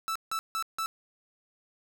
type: tone bursts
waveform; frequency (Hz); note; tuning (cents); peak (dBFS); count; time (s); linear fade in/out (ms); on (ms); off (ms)
45% pulse; 1318.5; E6; 0; -29; 4; 0.08-0.86; 0; 75; 160
effects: none